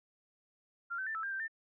sine tone with pitch steps, 1388 / 1536 / 1777 / 1315 / 1594 / 1565 / 1795 Hz, F6 / G6 / A6 / E6 / G6 / G6 / A6, -11 / -36 / +17 / -5 / +28 / -3 / +34 cents, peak -35 dBFS, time 0.9-1.481 s, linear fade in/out 20 ms, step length 83 ms, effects none

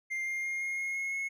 triangle tone with pitch steps, 2104 / 2116 / 2128 / 2141 / 2153 / 2166 / 2178 Hz, C7 / C7 / C7 / C7 / C7 / C#7 / C#7, +9 / +19 / +29 / +39 / +49 / -41 / -31 cents, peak -30 dBFS, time 0.1-1.29 s, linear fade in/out 20 ms, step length 170 ms, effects none

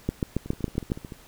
two click trains, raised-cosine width 3 ms, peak -11 / -24 dBFS, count 7 / 10, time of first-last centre 0.09-0.919 / 0.46-1.122 s, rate 7.24 / 13.6 Hz, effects pink hiss -52 dBFS RMS until 1.27 s

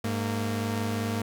sawtooth tone pair together, 102.45 / 230 Hz, G#2 / A#3, -23 / -23 cents, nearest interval octave + major second, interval 1400 cents, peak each -26 dBFS, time 0.04-1.22 s, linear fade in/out 5 ms, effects none

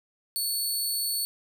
15% pulse tone, 4435 Hz, C#8, in tune, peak -20 dBFS, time 0.36-1.25 s, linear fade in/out 0 ms, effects none

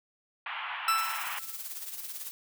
pink band-pass noise, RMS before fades -37 dBFS, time 0.46-1.39 s, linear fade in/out 2 ms, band 820 to 3100 Hz, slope 48 dB/octave
40% pulse tone with exponential decay, 1328 Hz, E6, 12 cents sharp, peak -21 dBFS, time 0.88-1.57 s, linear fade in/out 2 ms, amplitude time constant 150 ms
blue noise with tremolo, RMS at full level -37 dBFS, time 0.98-2.31 s, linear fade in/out 0 ms, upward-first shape triangle, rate 18 Hz, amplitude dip 65%
effects none

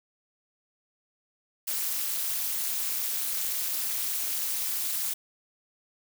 blue noise with amplitude modulation, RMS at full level -26 dBFS, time 1.67-5.14 s, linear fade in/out 10 ms, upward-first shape sine, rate 260 Hz, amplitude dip 95%, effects none

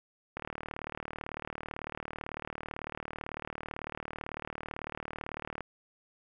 click train, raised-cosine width 0.5 ms, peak -22 dBFS, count 200, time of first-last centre 0.37-5.607 s, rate 38 Hz, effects none

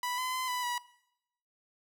sawtooth tone with pitch steps, 987 / 1018 / 1025 / 993 / 972 Hz, B5 / C6 / C6 / B5 / B5, -1 / -48 / -36 / +9 / -28 cents, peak -28 dBFS, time 0.03-0.78 s, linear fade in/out 2 ms, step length 150 ms, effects noise-tail reverb RT60 0.8 s tail -21 dB re dry

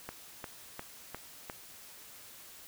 click train, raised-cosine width 0.5 ms, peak -24 dBFS, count 5, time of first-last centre 0.09-1.498 s, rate 2.84 Hz, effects white hiss -52 dBFS RMS until 2.67 s

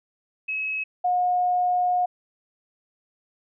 sine tone pair in turn, 2568 / 720.6 Hz, E7 / F#5, -46 / -46 cents, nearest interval octave + minor seventh, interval 2200 cents, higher first, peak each -25 / -19 dBFS, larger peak second, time 0.48-0.84 / 1.04-2.06 s, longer second, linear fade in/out 10 ms, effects none

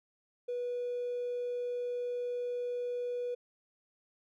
triangle tone with hard clipping, 488.5 Hz, B4, 19 cents flat, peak -33 dBFS, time 0.48-3.35 s, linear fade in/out 10 ms, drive 3 dB, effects none

